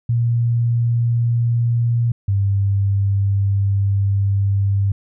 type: tone pair in turn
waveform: sine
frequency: 117.9 / 99.14 Hz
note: A#2 / G2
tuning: +20 / +20 cents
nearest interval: minor third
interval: 300 cents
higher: first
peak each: -14 dBFS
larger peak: neither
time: 0.09-2.12 / 2.28-4.92 s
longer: second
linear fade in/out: 5 ms
effects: none